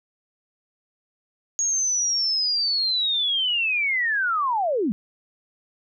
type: linear sweep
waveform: sine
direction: down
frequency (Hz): 6645 to 185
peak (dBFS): -20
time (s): 1.59-4.92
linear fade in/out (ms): 0
effects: none